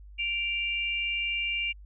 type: tone pair together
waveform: sine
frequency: 2349 / 2793 Hz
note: D7 / F7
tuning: 0 / -1 cents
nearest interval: minor third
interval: 299 cents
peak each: -30 / -30 dBFS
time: 0.18-1.73 s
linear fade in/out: 20 ms
effects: added 50 Hz sine -45 dBFS peak until 1.85 s